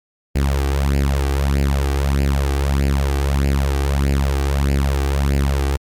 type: tone with flanger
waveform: sawtooth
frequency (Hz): 69.3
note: C#2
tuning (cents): 0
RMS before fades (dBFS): -17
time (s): 0.35-5.77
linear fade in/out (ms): 10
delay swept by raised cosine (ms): 0.41 to 2.61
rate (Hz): 1.6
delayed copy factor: +0.7
effects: MP3 96 kbps